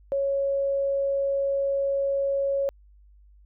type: tone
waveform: sine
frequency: 553 Hz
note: C#5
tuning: 4 cents flat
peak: -22 dBFS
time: 0.12-2.69 s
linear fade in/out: 0 ms
effects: added 50 Hz sine -51 dBFS peak until 3.45 s